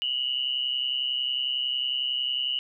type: tone pair together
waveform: sine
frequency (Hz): 2860 / 2991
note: F7 / F#7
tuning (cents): +41 / +18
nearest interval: minor second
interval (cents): 77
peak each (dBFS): -28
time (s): 0.02-2.59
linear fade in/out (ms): 0
effects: none